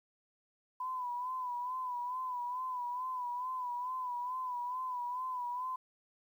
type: tone with vibrato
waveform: sine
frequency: 998 Hz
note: B5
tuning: 18 cents sharp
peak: -35 dBFS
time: 0.8-5.76 s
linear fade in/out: 5 ms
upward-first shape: sine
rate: 2.3 Hz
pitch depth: 55 cents each way
effects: 11-bit